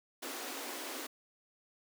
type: high-pass noise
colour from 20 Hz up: pink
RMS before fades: -42 dBFS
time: 0.22-1.07 s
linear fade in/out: 10 ms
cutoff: 250 Hz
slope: 96 dB/octave
effects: none